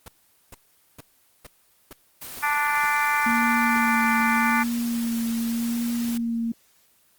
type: noise bursts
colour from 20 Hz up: pink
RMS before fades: -40 dBFS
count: 9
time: 0.06-3.778 s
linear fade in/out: 2 ms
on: 22 ms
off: 440 ms
type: noise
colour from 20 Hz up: white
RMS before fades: -37 dBFS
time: 2.21-6.18 s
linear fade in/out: 10 ms
type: harmonic tone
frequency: 293.7 Hz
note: D4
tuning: in tune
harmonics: 3 / 4 / 5 / 6 / 7 / 8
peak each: -25 / -26 / -27 / -28 / -28 / -29 dBFS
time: 2.42-4.64 s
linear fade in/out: 20 ms
type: tone with vibrato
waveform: sine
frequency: 233.1 Hz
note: A#3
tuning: in tune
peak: -23 dBFS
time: 3.26-6.52 s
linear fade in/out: 5 ms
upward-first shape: sine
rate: 0.85 Hz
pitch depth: 22 cents each way
effects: white hiss -61 dBFS RMS until 7.18 s + Opus 24 kbps